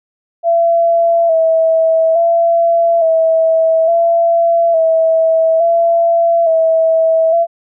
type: tone with vibrato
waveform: sine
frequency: 662 Hz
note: E5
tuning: 7 cents sharp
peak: -8 dBFS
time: 0.43-7.47 s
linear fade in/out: 50 ms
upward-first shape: square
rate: 0.58 Hz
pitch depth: 33 cents each way
effects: none